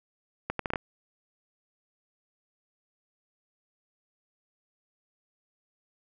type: accelerating click train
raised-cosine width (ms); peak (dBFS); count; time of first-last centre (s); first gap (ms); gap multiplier
0.5; -14; 6; 0.5-0.758; 93; 0.7
effects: none